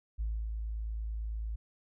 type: tone with ADSR envelope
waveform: sine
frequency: 54.5 Hz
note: A1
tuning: 16 cents flat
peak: -29 dBFS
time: 0.18-1.56 s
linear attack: 25 ms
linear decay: 270 ms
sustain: -4 dB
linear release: 9 ms
effects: tanh soft clip ceiling -27 dBFS